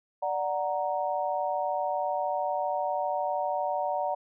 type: chord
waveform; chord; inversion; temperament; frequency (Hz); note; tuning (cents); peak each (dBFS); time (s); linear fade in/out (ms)
sine; D augmented; none; equal; 587.3 / 740 / 932.3; D5 / F#5 / A#5; 0 / 0 / 0; -31 / -30 / -32; 0.22-4.15; 10
effects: none